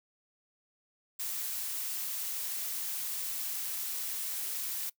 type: noise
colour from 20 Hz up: blue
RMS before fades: -36 dBFS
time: 1.19-4.9 s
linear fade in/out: 10 ms
effects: noise-tail reverb RT60 0.1 s tail -21 dB re dry